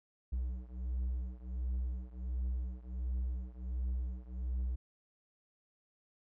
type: beating tone pair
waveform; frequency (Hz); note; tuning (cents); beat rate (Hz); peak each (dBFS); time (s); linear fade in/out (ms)
triangle; 61.74 / 63.14; B1 / B1; 0 / +39; 1.4; -35 / -37; 0.32-4.76; 10
effects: none